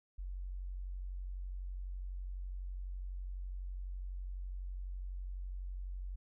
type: tone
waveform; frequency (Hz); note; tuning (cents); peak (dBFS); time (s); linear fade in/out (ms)
sine; 46; F#1; -9; -39; 0.18-6.16; 10
effects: none